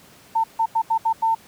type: tone bursts at uneven times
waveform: sine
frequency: 901 Hz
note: A5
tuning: 41 cents sharp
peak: -16 dBFS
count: 6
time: 0.35-0.44 / 0.59-0.66 / 0.75-0.82 / 0.9-0.98 / 1.05-1.13 / 1.22-1.35 s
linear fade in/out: 10 ms
effects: pink hiss -49 dBFS RMS until 1.47 s + high-pass 100 Hz 12 dB/octave